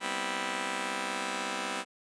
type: chord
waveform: 5% pulse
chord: C major seventh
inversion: second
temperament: just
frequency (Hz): 196.22 / 245.3 / 261.6 / 327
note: G3 / B3 / C4 / E4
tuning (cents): +2 / -12 / 0 / -14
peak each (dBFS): -27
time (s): 0-1.85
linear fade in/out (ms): 50
effects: resampled to 22050 Hz